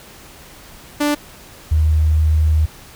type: tone pair in turn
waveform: sawtooth / sine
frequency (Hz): 293.7 / 77.79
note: D4 / D#2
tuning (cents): 0 / 0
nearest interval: octave + major seventh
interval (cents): 2300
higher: first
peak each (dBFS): -11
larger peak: neither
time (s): 1-1.15 / 1.71-2.66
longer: second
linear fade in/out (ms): 10
effects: pink hiss -41 dBFS RMS until 2.95 s